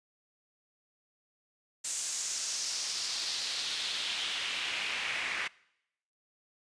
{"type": "noise with band-pass filter sweep", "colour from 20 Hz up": "pink", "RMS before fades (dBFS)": -35, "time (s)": [1.84, 5.48], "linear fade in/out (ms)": 10, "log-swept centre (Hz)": [7600, 2100], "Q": 2.4, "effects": ["noise-tail reverb RT60 0.8 s tail -23 dB re dry", "resampled to 22050 Hz"]}